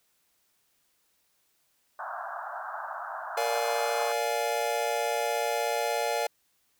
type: band-pass noise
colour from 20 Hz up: pink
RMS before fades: -37 dBFS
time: 1.99-4.12 s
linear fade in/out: 2 ms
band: 630 to 1600 Hz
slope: 96 dB/octave
type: chord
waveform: square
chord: Bb dominant seventh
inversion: none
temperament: just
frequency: 466.2 / 582.7 / 699.2 / 839.1 Hz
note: Bb4 / D5 / F5 / Ab5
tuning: 0 / -14 / +2 / +18 cents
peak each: -33 dBFS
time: 3.37-6.27 s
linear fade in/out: 5 ms
effects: white hiss -71 dBFS RMS until 6.79 s